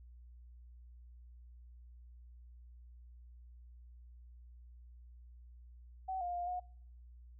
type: tone with pitch steps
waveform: sine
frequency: 757 / 707 / 703 / 722 Hz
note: F#5 / F5 / F5 / F#5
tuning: +39 / +21 / +11 / -43 cents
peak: -36 dBFS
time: 6.08-6.6 s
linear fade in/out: 10 ms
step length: 130 ms
effects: noise-tail reverb RT60 0.7 s tail -26 dB re dry + added 60 Hz sine -53 dBFS peak until 7.39 s